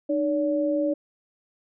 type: tone pair together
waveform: sine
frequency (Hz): 304.3 / 571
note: D#4 / D5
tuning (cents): -38 / -49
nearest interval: major seventh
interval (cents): 1089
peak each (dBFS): -24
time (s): 0.09-0.94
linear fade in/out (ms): 10
effects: none